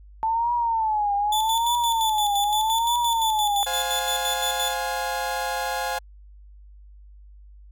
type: tone with vibrato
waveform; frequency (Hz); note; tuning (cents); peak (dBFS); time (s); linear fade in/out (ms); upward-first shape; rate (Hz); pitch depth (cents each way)
sine; 880; A5; 0; -20; 0.23-3.63; 0; triangle; 0.82; 160
type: tone with tremolo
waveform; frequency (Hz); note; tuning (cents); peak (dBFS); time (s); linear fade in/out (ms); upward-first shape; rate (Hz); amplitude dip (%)
sawtooth; 3476; A7; -22; -21; 1.32-4.74; 5; square; 5.8; 60
type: chord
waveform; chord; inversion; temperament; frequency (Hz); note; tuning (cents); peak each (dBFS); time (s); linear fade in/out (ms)
30% pulse; F minor; second; equal with one note detuned; 523.3 / 710.3 / 830.6; C5 / F5 / Ab5; 0 / +29 / 0; -29 / -28 / -25; 3.66-5.99; 10
effects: added 50 Hz sine -44 dBFS peak until 7.71 s